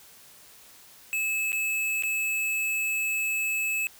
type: tone with dropouts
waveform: square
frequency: 2600 Hz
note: E7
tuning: 24 cents flat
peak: -26 dBFS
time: 1.13-3.87 s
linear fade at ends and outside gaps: 0 ms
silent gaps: 1.52-1.529 / 2.024-2.035 s
effects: white hiss -52 dBFS RMS until 3.99 s